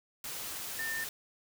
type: tone in noise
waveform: sine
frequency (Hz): 1800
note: A6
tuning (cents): +39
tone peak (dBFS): -34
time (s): 0.79-1.04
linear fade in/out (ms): 2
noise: white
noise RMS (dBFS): -40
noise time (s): 0.24-1.09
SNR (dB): +3
effects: none